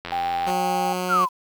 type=click train; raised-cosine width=0.3 ms; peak=-15 dBFS; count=40; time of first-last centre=0.05-0.501 s; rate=86.4 Hz
type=tone with pitch glide; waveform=sine; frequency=789 to 800 Hz; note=G5 to G5; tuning=+11 to +35 cents; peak=-22 dBFS; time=0.12-0.93 s; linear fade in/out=2 ms; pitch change=+24 cents; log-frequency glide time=0.55-0.65 s
type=tone; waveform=10% pulse; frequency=182 Hz; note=F#3; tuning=28 cents flat; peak=-16 dBFS; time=0.46-1.26 s; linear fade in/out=20 ms
type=linear sweep; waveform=sine; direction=down; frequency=1480 to 963 Hz; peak=-16 dBFS; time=1.08-1.29 s; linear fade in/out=50 ms
effects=8-bit